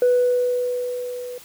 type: tone with level ramp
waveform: sine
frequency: 493.9 Hz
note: B4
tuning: in tune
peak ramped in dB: -11 to -30 dBFS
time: 0.02-1.38 s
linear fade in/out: 2 ms
effects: tanh soft clip ceiling -11 dBFS + white hiss -45 dBFS RMS until 1.44 s